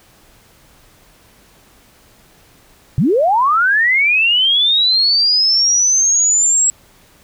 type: linear sweep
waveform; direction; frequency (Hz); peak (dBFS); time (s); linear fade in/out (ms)
sine; up; 113.1 to 7730; -10; 2.98-6.7; 0
effects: pink hiss -49 dBFS RMS until 7.23 s